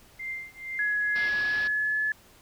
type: tone with tremolo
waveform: sine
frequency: 2093 Hz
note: C7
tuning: in tune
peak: -30 dBFS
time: 0.19-1.29 s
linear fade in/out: 10 ms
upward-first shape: triangle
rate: 2.2 Hz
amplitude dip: 100%
type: tone with pitch glide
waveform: sine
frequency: 1680 to 1719.3 Hz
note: G#6 to A6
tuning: +19 to -41 cents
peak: -24 dBFS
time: 0.79-2.12 s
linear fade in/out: 2 ms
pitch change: +40 cents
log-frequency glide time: 1.2-2 s
type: low-pass noise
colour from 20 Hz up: white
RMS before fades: -40 dBFS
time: 1.15-1.68 s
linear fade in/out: 10 ms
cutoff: 5300 Hz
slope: 96 dB/octave
effects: pink hiss -56 dBFS RMS until 2.41 s